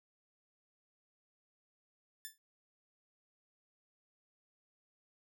5% pulse tone with exponential decay, 1760 Hz, A6, in tune, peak -30 dBFS, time 2.25-2.38 s, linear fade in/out 0 ms, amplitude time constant 27 ms, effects noise-tail reverb RT60 0.1 s tail -23 dB re dry

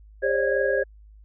sine tone cluster, 402.6 / 533 / 576 / 599 / 1647 Hz, G4 / C5 / D5 / D5 / G#6, +46 / +32 / -34 / +34 / -15 cents, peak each -26 / -23 / -31 / -30 / -27 dBFS, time 0.22-0.84 s, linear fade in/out 20 ms, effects added 52 Hz sine -46 dBFS peak until 1.24 s

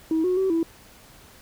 sine tone with pitch steps, 320.8 / 365.2 / 381.2 / 329.9 Hz, E4 / F#4 / G4 / E4, -47 / -23 / -48 / +1 cents, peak -18 dBFS, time 0.11-0.63 s, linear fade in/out 2 ms, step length 130 ms, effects tanh soft clip ceiling -16 dBFS + pink hiss -50 dBFS RMS until 1.41 s

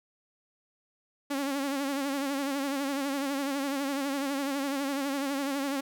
sawtooth tone with vibrato, 277.2 Hz, C#4, in tune, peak -25 dBFS, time 1.3-5.81 s, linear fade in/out 10 ms, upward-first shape sine, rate 12 Hz, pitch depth 64 cents each way, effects none

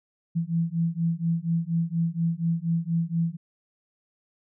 sine beating tone pair, 164.8 / 169 Hz, E3 / E3, 0 / +43 cents, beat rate 4.2 Hz, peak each -26 dBFS, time 0.35-3.37 s, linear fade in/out 20 ms, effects none

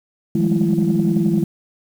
sine tone cluster, 160.1 / 178.5 / 201.7 / 212.6 / 335.8 Hz, D#3 / F3 / G3 / G#3 / E4, +50 / +38 / +50 / +41 / +32 cents, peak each -20 dBFS, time 0.35-1.44 s, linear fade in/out 5 ms, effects tanh soft clip ceiling -7 dBFS + 7-bit

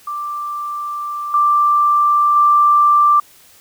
sine tone with level steps, 1178 Hz, D6, 5 cents sharp, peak -21 / -10 / -8 dBFS, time 0.07-3.2 s, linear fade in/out 5 ms, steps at 1.34 / 2.36 s, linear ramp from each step 2 ms, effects white hiss -47 dBFS RMS until 3.6 s

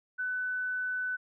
sine tone, 1500 Hz, F#6, 23 cents sharp, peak -30 dBFS, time 0.18-1.17 s, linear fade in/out 20 ms, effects none

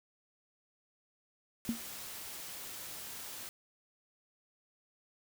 white noise, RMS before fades -45 dBFS, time 1.65-3.49 s, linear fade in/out 0 ms
sine tone with exponential decay, 231.5 Hz, A#3, 12 cents flat, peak -26 dBFS, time 1.69-1.82 s, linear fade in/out 0 ms, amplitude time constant 28 ms
effects none

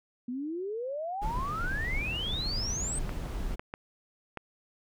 sine exponential sweep, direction up, 237.9 to 8510 Hz, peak -32 dBFS, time 0.28-2.99 s, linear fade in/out 5 ms
brown noise, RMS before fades -34 dBFS, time 1.21-3.56 s, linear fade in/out 20 ms
clicks, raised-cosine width 0.5 ms, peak -22 dBFS, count 4, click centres 3.093 / 3.595 / 3.739 / 4.373 s
effects none

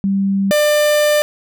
sine / 45% pulse tone pair in turn, 196 / 596.2 Hz, G3 / D5, 0 / +26 cents, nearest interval octave + perfect fifth, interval 1926 cents, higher second, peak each -13 / -11 dBFS, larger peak second, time 0.04-0.51 / 0.51-1.22 s, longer second, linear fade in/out 0 ms, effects none

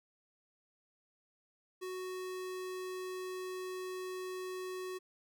square tone, 370 Hz, F#4, in tune, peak -40 dBFS, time 1.81-4.99 s, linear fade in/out 20 ms, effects none

